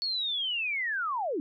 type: linear sweep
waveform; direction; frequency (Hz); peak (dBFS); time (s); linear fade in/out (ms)
sine; down; 4435 to 265; -28; 0.02-1.4; 0
effects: none